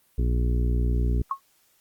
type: harmonic tone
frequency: 60 Hz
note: B1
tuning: 49 cents flat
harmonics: 1 / 2 / 3 / 4 / 5 / 6 / 7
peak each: -21 / -29 / -37 / -35 / -39 / -39 / -39 dBFS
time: 0.18-1.22 s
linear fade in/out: 5 ms
type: tone with exponential decay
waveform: sine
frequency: 1091 Hz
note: C#6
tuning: 28 cents flat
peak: -19 dBFS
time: 1.31-1.4 s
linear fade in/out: 2 ms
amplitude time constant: 18 ms
effects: white hiss -64 dBFS RMS until 1.8 s + Opus 32 kbps